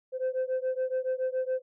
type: beating tone pair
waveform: sine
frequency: 513 / 520.1 Hz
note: C5 / C5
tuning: -34 / -10 cents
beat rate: 7.1 Hz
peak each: -28 / -29 dBFS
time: 0.12-1.62 s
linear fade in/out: 50 ms
effects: tanh soft clip ceiling -24 dBFS